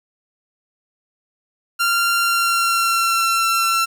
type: tone with pitch glide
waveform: sawtooth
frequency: 1384 to 1350.8 Hz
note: F6 to E6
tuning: -16 to +42 cents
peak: -12 dBFS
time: 1.79-3.86 s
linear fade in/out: 20 ms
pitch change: -42 cents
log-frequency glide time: 2.18-3.3 s
effects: 8-bit